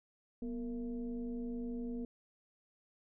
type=tone with frequency modulation; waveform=sine; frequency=242.6 Hz; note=B3; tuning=31 cents flat; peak=-37 dBFS; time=0.42-2.05 s; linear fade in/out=2 ms; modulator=217 Hz; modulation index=0.72; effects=none